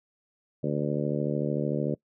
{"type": "harmonic tone", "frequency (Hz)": 73.42, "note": "D2", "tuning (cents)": 0, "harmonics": [2, 3, 4, 5, 6, 7, 8], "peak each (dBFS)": [-30, -32, -33, -34, -35, -35, -36], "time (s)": [0.63, 1.95], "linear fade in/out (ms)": 10, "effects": ["noise-tail reverb RT60 0.1 s tail -23 dB re dry"]}